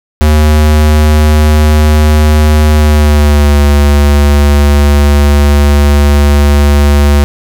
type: tone with pitch glide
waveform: square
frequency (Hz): 76.1 to 72.24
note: D#2 to D2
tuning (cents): -38 to -28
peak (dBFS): -4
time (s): 0.21-7.24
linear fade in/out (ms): 0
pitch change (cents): -90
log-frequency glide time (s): 2.72-3.6
effects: none